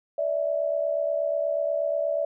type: tone pair together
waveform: sine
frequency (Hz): 580.7 / 649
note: D5 / E5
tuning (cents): -20 / -27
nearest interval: major second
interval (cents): 193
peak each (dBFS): -25 / -27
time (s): 0.18-2.25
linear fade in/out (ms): 5
effects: none